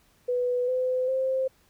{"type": "tone with pitch steps", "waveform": "sine", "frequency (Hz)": [493.9, 509.3, 525.1], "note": ["B4", "C5", "C5"], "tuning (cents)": [0, -47, 6], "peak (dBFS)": -23, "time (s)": [0.28, 1.48], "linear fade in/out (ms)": 10, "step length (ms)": 400, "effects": ["pink hiss -63 dBFS RMS until 1.69 s"]}